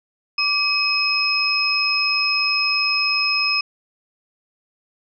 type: tone cluster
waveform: sine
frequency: 1164 / 2537 / 5140 Hz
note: D6 / D#7 / E8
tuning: -16 / +33 / -45 cents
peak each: -27 / -20 / -20 dBFS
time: 0.38-3.61 s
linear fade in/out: 5 ms
effects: none